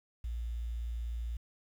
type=tone with quantisation; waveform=sine; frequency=58 Hz; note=A#1; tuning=8 cents flat; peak=-34 dBFS; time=0.24-1.37 s; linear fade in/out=5 ms; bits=10; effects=none